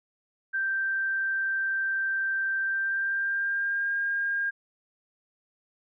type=tone with pitch glide; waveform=sine; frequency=1568 to 1613 Hz; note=G6 to G6; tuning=0 to +49 cents; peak=-25 dBFS; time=0.53-4.51 s; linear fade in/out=20 ms; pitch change=+49 cents; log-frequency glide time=2.61-3.94 s; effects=none